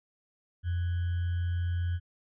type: tone with sample-and-hold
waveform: sine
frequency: 87.31 Hz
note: F2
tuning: in tune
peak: -27 dBFS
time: 0.63-2 s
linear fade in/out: 50 ms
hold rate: 1575 Hz
effects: resampled to 8000 Hz